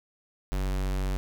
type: tone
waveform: square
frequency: 47.39 Hz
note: F#1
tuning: 42 cents sharp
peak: -27 dBFS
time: 0.52-1.17 s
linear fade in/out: 0 ms
effects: none